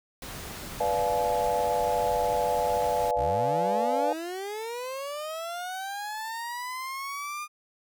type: noise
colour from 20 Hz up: pink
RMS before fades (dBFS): -39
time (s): 0.22-3.11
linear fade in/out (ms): 2
type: chord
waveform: sine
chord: B diminished seventh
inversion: none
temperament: equal with one note detuned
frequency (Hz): 493.9 / 587.3 / 698.5 / 852.5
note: B4 / D5 / F5 / Ab5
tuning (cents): 0 / 0 / 0 / +45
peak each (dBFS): -29 / -30 / -29 / -28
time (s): 0.8-4.13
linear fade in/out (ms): 5
type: linear sweep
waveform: 30% pulse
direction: up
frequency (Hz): 47.59 to 1218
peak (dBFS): -30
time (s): 3.15-7.48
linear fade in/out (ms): 50
effects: none